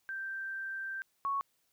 sine tone pair in turn, 1568 / 1108.7 Hz, G6 / C#6, 0 / 0 cents, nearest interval tritone, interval 600 cents, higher first, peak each -36 / -30 dBFS, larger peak second, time 0.09-1.02 / 1.25-1.41 s, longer first, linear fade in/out 0 ms, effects white hiss -75 dBFS RMS until 1.72 s

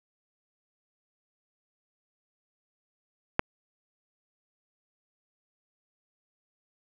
click, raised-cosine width 0.5 ms, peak -6 dBFS, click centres 3.394 s, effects none

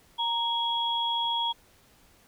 sine tone pair together, 932.3 / 3322 Hz, A#5 / G#7, 0 / 0 cents, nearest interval octave + minor seventh, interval 2200 cents, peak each -28 dBFS, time 0.18-1.53 s, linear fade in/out 20 ms, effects pink hiss -60 dBFS RMS until 2.27 s

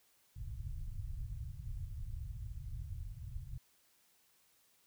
pink low-pass noise, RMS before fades -43 dBFS, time 0.36-3.58 s, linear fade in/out 5 ms, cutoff 130 Hz, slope 48 dB/octave, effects white hiss -71 dBFS RMS until 4.86 s

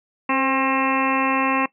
harmonic tone with a mistuned harmonic, 267.1 Hz, C4, 36 cents sharp, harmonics 1 / 2 / 3 / 4 / 5 / 6 / 7 / 8 / 9 / 10, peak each -23 / -29 / -27 / -22 / -34 / -36 / -30 / -31 / -32 / -27 dBFS, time 0.29-1.66 s, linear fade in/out 5 ms, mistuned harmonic 2, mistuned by -31 cents, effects noise-tail reverb RT60 0.1 s tail -19 dB re dry

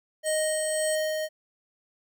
square tone with tremolo, 622.3 Hz, D#5, in tune, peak -25 dBFS, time 0.23-1.29 s, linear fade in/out 50 ms, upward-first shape sine, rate 1.8 Hz, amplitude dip 30%
sine tone, 8220 Hz, C9, 32 cents flat, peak -31 dBFS, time 0.26-0.95 s, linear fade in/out 0 ms
effects none

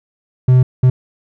triangle tone bursts at uneven times, 127.4 Hz, C3, 46 cents flat, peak -4 dBFS, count 2, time 0.48-0.63 / 0.83-0.9 s, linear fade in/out 5 ms, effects none

